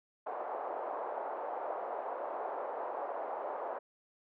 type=band-pass noise; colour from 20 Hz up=white; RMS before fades=-39 dBFS; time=0.26-3.79 s; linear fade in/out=10 ms; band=490 to 880 Hz; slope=24 dB/octave; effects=none